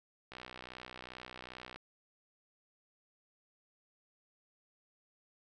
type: click train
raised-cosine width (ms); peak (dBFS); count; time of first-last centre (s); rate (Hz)
0.3; -30; 91; 0.32-1.76; 62.5
effects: none